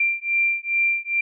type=beating tone pair; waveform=sine; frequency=2368 / 2370.4 Hz; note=D7 / D7; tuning=+14 / +15 cents; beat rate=2.4 Hz; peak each=-22 dBFS; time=0-1.21 s; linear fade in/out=5 ms; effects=none